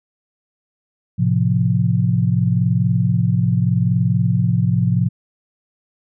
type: chord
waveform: sine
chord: F major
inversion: first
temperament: equal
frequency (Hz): 110 / 130.81 / 174.61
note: A2 / C3 / F3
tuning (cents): 0 / 0 / 0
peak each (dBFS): -18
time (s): 1.18-5.09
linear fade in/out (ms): 20
effects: none